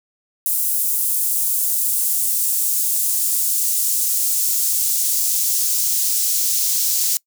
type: noise with high-pass filter sweep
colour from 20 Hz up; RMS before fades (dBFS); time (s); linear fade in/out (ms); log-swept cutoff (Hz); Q
white; -19; 0.46-7.17; 0; 10000 to 5500; 1.1
effects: noise-tail reverb RT60 0.1 s tail -24 dB re dry